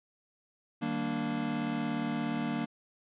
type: chord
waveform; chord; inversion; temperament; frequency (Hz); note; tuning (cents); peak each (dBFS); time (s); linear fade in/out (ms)
square; Eb major seventh; none; equal; 155.56 / 196 / 233.1 / 293.7; Eb3 / G3 / Bb3 / D4; 0 / 0 / 0 / 0; -40 / -40 / -34 / -37; 0.81-2.66; 20
effects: resampled to 8000 Hz